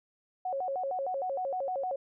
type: tone with vibrato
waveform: sine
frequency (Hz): 636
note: D#5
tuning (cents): +38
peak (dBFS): -30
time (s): 0.45-1.96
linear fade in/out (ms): 5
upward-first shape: square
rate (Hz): 6.5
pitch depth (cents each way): 260
effects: none